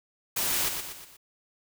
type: noise with echo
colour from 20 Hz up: white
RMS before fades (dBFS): -28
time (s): 0.36-0.69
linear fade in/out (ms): 10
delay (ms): 120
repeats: 4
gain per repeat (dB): -6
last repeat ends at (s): 1.17
effects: none